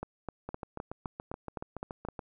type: two click trains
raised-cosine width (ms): 1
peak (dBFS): -22 / -24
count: 9 / 13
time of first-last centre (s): 0.03-2.087 / 0.49-2.192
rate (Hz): 3.89 / 7.05
effects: none